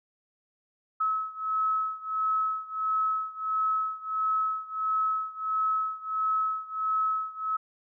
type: beating tone pair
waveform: sine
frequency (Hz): 1290 / 1291.5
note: E6 / E6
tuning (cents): -38 / -36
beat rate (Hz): 1.5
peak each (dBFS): -28 / -30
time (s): 1-7.57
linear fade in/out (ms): 10
effects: none